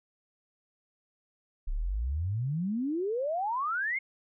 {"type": "exponential sweep", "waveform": "sine", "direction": "up", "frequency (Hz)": [30.87, 2200], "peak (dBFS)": -28, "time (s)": [1.67, 3.99], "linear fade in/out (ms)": 10, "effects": []}